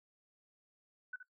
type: tone with echo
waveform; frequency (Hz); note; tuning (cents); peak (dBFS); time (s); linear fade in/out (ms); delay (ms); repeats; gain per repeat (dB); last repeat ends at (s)
sine; 1496; F#6; +19; -39; 1.13-1.16; 5; 70; 1; -9; 1.23
effects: noise-tail reverb RT60 0.1 s tail -18 dB re dry